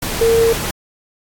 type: tone in noise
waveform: sine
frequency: 457.6 Hz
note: A#4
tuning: 32 cents flat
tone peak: -10 dBFS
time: 0.21-0.53 s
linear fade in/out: 5 ms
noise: pink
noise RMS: -22 dBFS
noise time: 0.02-0.71 s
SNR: +9 dB
effects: AAC 64 kbps